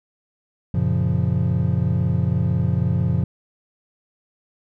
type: chord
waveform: triangle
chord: Gb major seventh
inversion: none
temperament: equal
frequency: 92.5 / 116.54 / 138.59 / 174.61 Hz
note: Gb2 / Bb2 / Db3 / F3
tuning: 0 / 0 / 0 / 0 cents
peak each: -21 dBFS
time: 0.74-3.24 s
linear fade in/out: 5 ms
effects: none